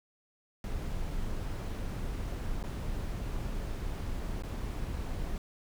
brown noise with dropouts, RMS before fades -35 dBFS, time 0.64-5.38 s, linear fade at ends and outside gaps 1 ms, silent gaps 2.629-2.638 / 4.423-4.435 s, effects none

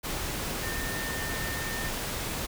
sine tone in noise, 1813 Hz, A#6, 49 cents flat, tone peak -36 dBFS, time 0.62-1.9 s, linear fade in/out 20 ms, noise pink, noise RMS -33 dBFS, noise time 0.03-2.47 s, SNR -6 dB, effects none

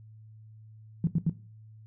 sine tone bursts, 165.8 Hz, E3, 10 cents sharp, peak -21 dBFS, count 3, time 1.04-1.296 s, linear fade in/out 2 ms, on 32 ms, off 80 ms, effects noise-tail reverb RT60 0.4 s tail -17 dB re dry + added 109 Hz sine -48 dBFS peak until 1.86 s

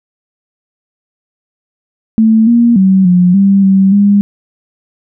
sine tone with pitch steps, 221.4 / 235.8 / 190.5 / 179 / 196.8 / 192.8 / 202.4 Hz, A3 / A#3 / G3 / F3 / G3 / G3 / G#3, +11 / +20 / -49 / +43 / +7 / -28 / -44 cents, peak -4 dBFS, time 2.18-4.21 s, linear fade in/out 0 ms, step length 290 ms, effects none

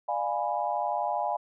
sine chord, D diminished seventh, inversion none, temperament equal with one note detuned, 598.6 / 698.5 / 830.6 / 987.8 Hz, D5 / F5 / Ab5 / Cb6, +33 / 0 / 0 / 0 cents, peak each -34 / -31 / -30 / -34 dBFS, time 0.08-1.37 s, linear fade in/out 10 ms, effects none

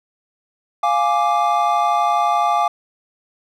triangle chord, D diminished, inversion first, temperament equal, 698.5 / 830.6 / 1174.7 Hz, F5 / Ab5 / D6, 0 / 0 / 0 cents, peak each -17 dBFS, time 0.83-2.68 s, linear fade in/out 5 ms, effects none

